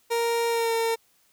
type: tone with pitch glide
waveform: 30% pulse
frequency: 466.2 to 456.1 Hz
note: A#4 to A#4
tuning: 0 to -38 cents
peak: -20 dBFS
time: 0.1-0.96 s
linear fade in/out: 20 ms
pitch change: -38 cents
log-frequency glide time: 0.49-0.73 s
effects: white hiss -64 dBFS RMS until 1.32 s